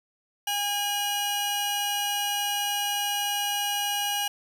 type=tone pair together; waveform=sawtooth; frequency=813.8 / 2900 Hz; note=G#5 / F#7; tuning=-35 / -35 cents; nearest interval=octave + minor seventh; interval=2200 cents; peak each=-25 dBFS; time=0.47-4.28 s; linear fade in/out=5 ms; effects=10-bit